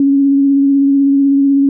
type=tone with vibrato; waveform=sine; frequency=277.4 Hz; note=C#4; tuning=1 cent sharp; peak=-7 dBFS; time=0-1.69 s; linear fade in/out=2 ms; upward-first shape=triangle; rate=16 Hz; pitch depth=23 cents each way; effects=none